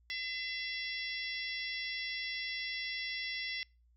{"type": "harmonic tone", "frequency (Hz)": 676, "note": "E5", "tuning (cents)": 43, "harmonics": [3, 4, 5, 6, 7, 8], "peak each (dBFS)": [-39, -46, -43, -49, -47, -46], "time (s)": [0.1, 3.63], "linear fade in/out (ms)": 0, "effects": ["noise-tail reverb RT60 0.3 s tail -26 dB re dry", "added 59 Hz sine -64 dBFS peak until 3.96 s"]}